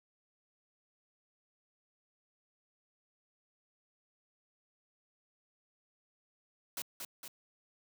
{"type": "noise with echo", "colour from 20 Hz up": "white", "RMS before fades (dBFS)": -39, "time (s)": [6.77, 6.82], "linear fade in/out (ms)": 2, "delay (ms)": 230, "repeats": 2, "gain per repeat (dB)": -4, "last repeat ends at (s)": 7.28, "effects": ["high-pass 150 Hz 12 dB/octave"]}